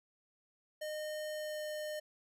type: tone with pitch glide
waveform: square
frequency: 612 to 608.5 Hz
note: D#5 to D#5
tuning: -29 to -39 cents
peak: -39 dBFS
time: 0.81-2 s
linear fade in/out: 10 ms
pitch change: -10 cents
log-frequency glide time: 1.32-1.64 s
effects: none